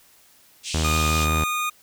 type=band-pass noise; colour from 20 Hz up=pink; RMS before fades=-31 dBFS; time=0.63-1.28 s; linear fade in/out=50 ms; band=2500 to 8700 Hz; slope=48 dB/octave
type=tone with vibrato; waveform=sawtooth; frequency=78.3 Hz; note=D#2; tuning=11 cents sharp; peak=-17 dBFS; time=0.74-1.44 s; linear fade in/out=5 ms; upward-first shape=triangle; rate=5.4 Hz; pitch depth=38 cents each way
type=tone; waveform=25% pulse; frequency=1228 Hz; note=D#6; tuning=23 cents flat; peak=-19 dBFS; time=0.84-1.7 s; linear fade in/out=10 ms
effects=white hiss -55 dBFS RMS until 1.82 s